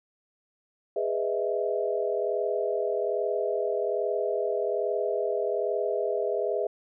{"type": "chord", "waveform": "sine", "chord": "E major seventh", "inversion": "first", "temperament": "just", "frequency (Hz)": [412, 494.4, 618.1, 659.3], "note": ["G#4", "B4", "D#5", "E5"], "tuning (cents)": [-14, 2, -12, 0], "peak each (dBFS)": [-29, -31, -32, -31], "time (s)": [0.96, 6.67], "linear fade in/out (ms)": 5, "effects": []}